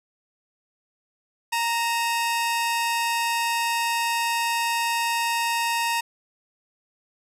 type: tone pair together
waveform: sawtooth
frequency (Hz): 930 / 2585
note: A#5 / E7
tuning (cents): -4 / -34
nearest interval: octave + tritone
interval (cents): 1770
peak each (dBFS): -19 / -27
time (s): 1.52-6.01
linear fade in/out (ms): 10
effects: resampled to 32000 Hz + 9-bit